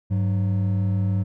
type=tone pair together; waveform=triangle; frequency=100.7 / 187.05 Hz; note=G2 / F#3; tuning=+47 / +19 cents; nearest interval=major seventh; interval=1072 cents; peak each=-18 / -25 dBFS; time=0.1-1.24 s; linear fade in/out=20 ms; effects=none